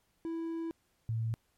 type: tone pair in turn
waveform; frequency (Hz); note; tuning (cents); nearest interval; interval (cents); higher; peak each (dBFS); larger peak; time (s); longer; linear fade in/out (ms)
triangle / sine; 329.6 / 112.95; E4 / A2; 0 / +46; octave + perfect fifth; 1854; first; -32 / -30; second; 0.25-0.71 / 1.09-1.34; first; 0
effects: pink hiss -74 dBFS RMS until 1.57 s + MP3 64 kbps